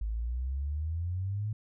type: exponential sweep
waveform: sine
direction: up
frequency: 51.91 to 109.5 Hz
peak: -30 dBFS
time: 0.01-1.53 s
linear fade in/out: 5 ms
effects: none